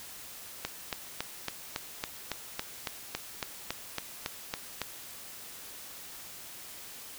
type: click train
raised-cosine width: 0.2 ms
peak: -14 dBFS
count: 16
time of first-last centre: 0.65-4.817 s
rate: 3.6 Hz
effects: white hiss -46 dBFS RMS until 7.18 s